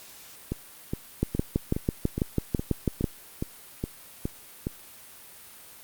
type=two click trains; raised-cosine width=3 ms; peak=-10 / -15 dBFS; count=12 / 11; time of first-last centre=1.23-3.042 / 0.52-4.669 s; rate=6.07 / 2.41 Hz; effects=white hiss -48 dBFS RMS until 5.83 s + Opus 48 kbps